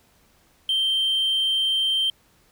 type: tone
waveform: triangle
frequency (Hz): 3136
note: G7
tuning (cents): 0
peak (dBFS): -17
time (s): 0.69-2.1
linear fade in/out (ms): 2
effects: tanh soft clip ceiling -14 dBFS + pink hiss -60 dBFS RMS until 2.51 s